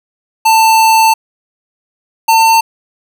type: tone pair in turn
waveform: square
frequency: 890 / 899.3 Hz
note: A5 / A5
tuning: +20 / +38 cents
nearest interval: unison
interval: 18 cents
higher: second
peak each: -6 dBFS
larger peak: neither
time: 0.45-1.14 / 2.28-2.61 s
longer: first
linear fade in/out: 10 ms
effects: none